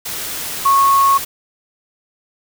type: tone in noise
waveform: sine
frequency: 1100 Hz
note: C#6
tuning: 14 cents flat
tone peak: -9 dBFS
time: 0.65-1.18 s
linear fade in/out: 10 ms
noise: white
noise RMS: -25 dBFS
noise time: 0.05-1.25 s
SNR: +13 dB
effects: none